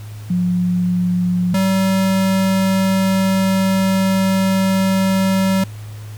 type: tone pair in turn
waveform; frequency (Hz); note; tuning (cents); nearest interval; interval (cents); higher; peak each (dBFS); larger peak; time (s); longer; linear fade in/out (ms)
sine / square; 178.6 / 191.28; F3 / G3; +39 / -42; minor second; 119; second; -14; neither; 0.3-1.54 / 1.54-5.64; second; 5
effects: added 106 Hz sine -29 dBFS peak until 6.17 s + pink hiss -43 dBFS RMS until 6.17 s